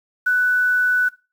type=tone with quantisation; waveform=sine; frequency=1489 Hz; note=F#6; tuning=11 cents sharp; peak=-14 dBFS; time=0.26-1.09 s; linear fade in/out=10 ms; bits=7; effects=noise-tail reverb RT60 0.3 s tail -20 dB re dry